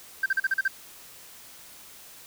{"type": "tone bursts", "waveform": "sine", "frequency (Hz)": 1568, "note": "G6", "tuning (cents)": 0, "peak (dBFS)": -19, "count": 7, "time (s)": [0.23, 0.68], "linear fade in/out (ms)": 5, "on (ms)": 30, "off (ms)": 40, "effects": ["tanh soft clip ceiling -18 dBFS", "white hiss -48 dBFS RMS until 2.26 s"]}